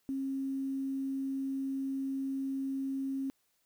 sine tone with quantisation, 270 Hz, C#4, 45 cents flat, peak -32 dBFS, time 0.09-3.3 s, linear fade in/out 0 ms, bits 10, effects white hiss -75 dBFS RMS until 3.65 s

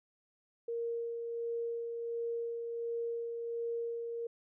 sine tone with tremolo, 466.2 Hz, A#4, in tune, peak -33 dBFS, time 0.68-4.27 s, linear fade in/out 5 ms, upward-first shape sine, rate 1.4 Hz, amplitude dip 35%, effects none

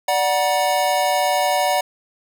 square chord, D augmented, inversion none, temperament equal with one note detuned, 587.3 / 740 / 953 Hz, D5 / F#5 / A#5, 0 / 0 / +38 cents, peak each -22 / -20 / -24 dBFS, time 0.08-1.81 s, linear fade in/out 5 ms, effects none

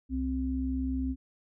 sine tone pair together, 65.41 / 261.6 Hz, C2 / C4, 0 / 0 cents, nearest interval 2 octaves, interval 2400 cents, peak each -32 / -30 dBFS, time 0.09-1.16 s, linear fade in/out 50 ms, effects none

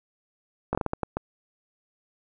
slowing click train, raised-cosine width 1 ms, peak -12 dBFS, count 8, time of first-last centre 0.73-1.17 s, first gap 19 ms, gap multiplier 1.39, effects none

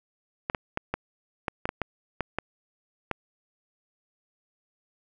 clicks, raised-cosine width 0.5 ms, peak -12 dBFS, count 11, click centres 0.499 / 0.548 / 0.774 / 0.94 / 1.482 / 1.655 / 1.691 / 1.817 / 2.207 / 2.386 / 3.113 s, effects none

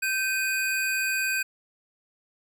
square tone pair together, 1553 / 2487 Hz, G6 / D#7, -17 / -1 cents, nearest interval minor sixth, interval 816 cents, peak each -28 dBFS, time 0.02-1.43 s, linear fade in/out 10 ms, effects none

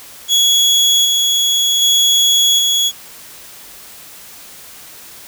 30% pulse tone with tremolo, 3355 Hz, G#7, 17 cents sharp, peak -7 dBFS, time 0.28-2.92 s, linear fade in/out 50 ms, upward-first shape square, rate 0.65 Hz, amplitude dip 25%, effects white hiss -37 dBFS RMS until 5.27 s

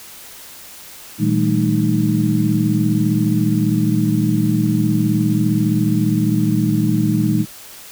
sine tone cluster, 117.6 / 161 / 196 / 215.6 / 309.4 Hz, A#2 / E3 / G3 / A3 / D#4, +16 / -41 / 0 / -35 / -10 cents, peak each -20 dBFS, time 1.18-7.46 s, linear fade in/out 50 ms, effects white hiss -38 dBFS RMS until 7.91 s

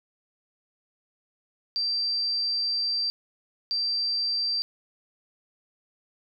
sine tone bursts at uneven times, 4695 Hz, D8, 1 cent flat, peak -24 dBFS, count 2, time 1.76-3.1 / 3.71-4.62 s, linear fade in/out 0 ms, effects none

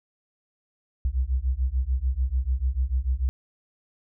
sine beating tone pair, 61 / 67.8 Hz, B1 / C#2, -21 / -38 cents, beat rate 6.8 Hz, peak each -25 dBFS, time 1.05-3.29 s, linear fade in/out 0 ms, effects none

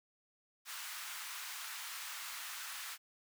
pink high-pass noise, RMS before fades -45 dBFS, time 0.65-2.98 s, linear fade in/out 50 ms, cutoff 1100 Hz, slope 24 dB/octave, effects none

